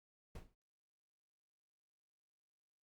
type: noise with exponential decay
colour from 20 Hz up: brown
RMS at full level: -43 dBFS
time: 0.35-0.55 s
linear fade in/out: 5 ms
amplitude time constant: 43 ms
effects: Opus 48 kbps